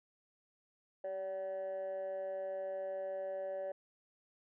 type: tone with amplitude modulation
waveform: sine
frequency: 573 Hz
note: D5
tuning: 43 cents flat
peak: -32 dBFS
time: 1.04-3.72 s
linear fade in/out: 5 ms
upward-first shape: sine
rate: 187 Hz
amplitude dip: 75%
effects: tanh soft clip ceiling -34 dBFS